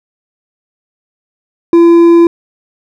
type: tone with hard clipping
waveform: triangle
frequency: 338.7 Hz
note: E4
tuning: 47 cents sharp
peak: -3 dBFS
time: 1.73-2.27 s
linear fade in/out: 2 ms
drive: 7 dB
effects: none